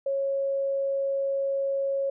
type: tone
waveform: sine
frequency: 549 Hz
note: C#5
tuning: 17 cents flat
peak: -24 dBFS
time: 0.06-2.1 s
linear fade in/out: 5 ms
effects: none